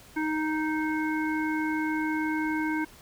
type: harmonic tone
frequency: 311.1 Hz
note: D#4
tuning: in tune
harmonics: 1 / 3 / 5 / 7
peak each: -27 / -34 / -34 / -37 dBFS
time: 0.16-2.85 s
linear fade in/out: 10 ms
effects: pink hiss -52 dBFS RMS until 3.01 s